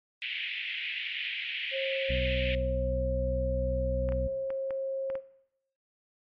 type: band-pass noise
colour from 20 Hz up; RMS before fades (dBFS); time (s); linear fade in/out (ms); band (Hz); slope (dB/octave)
white; -35; 0.22-2.55; 0; 2000 to 3100; 48
type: tone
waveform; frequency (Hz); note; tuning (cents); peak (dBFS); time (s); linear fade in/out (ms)
sine; 537; C5; +45; -30; 1.71-5.21; 50
type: harmonic tone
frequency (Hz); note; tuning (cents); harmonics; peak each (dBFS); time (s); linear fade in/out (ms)
62.6; B1; +24; 1 / 2 / 3 / 4; -30 / -36 / -40 / -42; 2.09-4.28; 10
type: clicks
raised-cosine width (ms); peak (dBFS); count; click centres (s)
0.5; -27; 6; 4.089 / 4.122 / 4.504 / 4.707 / 5.101 / 5.154
effects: noise-tail reverb RT60 0.8 s tail -18 dB re dry + MP3 48 kbps